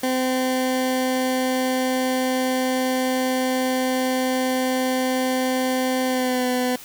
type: tone with pitch glide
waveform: 20% pulse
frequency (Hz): 257.5 to 250.7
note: C4 to B3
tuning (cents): -28 to +26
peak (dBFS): -15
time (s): 0.03-6.76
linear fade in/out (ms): 5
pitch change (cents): -46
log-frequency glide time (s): 6.06-6.47
effects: white hiss -41 dBFS RMS until 6.84 s